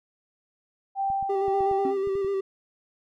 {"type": "tone with tremolo", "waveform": "sine", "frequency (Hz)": 784, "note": "G5", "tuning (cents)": 0, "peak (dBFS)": -23, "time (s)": [0.95, 1.95], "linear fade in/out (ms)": 50, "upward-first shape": "sine", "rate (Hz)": 1.8, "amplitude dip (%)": 45}
{"type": "clicks", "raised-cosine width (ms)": 5, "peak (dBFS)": -31, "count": 8, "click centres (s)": [1.102, 1.227, 1.482, 1.607, 1.713, 2.073, 2.154, 2.247]}
{"type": "tone with vibrato", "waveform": "triangle", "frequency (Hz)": 392, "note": "G4", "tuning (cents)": 0, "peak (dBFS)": -22, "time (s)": [1.29, 2.41], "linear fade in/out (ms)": 10, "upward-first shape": "square", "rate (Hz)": 8.1, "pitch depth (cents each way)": 25}
{"type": "tone with exponential decay", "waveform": "triangle", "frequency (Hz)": 270.5, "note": "C#4", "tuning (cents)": -42, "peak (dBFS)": -23, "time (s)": [1.85, 2.11], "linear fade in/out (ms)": 2, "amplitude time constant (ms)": 55}
{"effects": []}